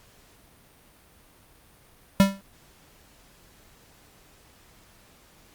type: tone with exponential decay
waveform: square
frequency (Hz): 196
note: G3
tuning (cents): 0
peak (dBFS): -11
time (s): 2.2-2.41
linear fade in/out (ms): 0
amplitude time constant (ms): 45
effects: pink hiss -56 dBFS RMS until 5.54 s + Opus 48 kbps